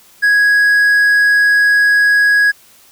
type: tone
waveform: triangle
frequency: 1661.2 Hz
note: G#6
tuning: in tune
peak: -6 dBFS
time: 0.22-2.52 s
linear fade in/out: 20 ms
effects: white hiss -46 dBFS RMS until 2.91 s